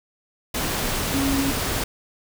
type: tone in noise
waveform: sine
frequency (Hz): 273.8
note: C#4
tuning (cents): -21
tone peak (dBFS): -21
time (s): 1.14-1.51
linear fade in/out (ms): 5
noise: pink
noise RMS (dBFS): -25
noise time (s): 0.54-1.84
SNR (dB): +1
effects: none